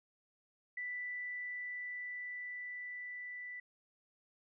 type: tone with level ramp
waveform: sine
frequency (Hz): 1978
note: B6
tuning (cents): +2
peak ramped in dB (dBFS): -38 to -43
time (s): 0.77-3.6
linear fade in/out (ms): 5
effects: none